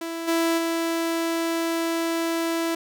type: tone with level steps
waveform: sawtooth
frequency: 331.5 Hz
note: E4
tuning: 10 cents sharp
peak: -25 / -16 / -19 dBFS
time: 0.01-2.75 s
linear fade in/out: 5 ms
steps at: 0.27 / 0.57 s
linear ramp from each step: 20 ms
effects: none